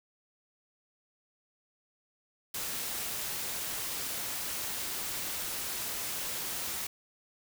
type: noise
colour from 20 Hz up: white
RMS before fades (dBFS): -36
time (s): 2.54-6.87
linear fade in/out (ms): 5
effects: none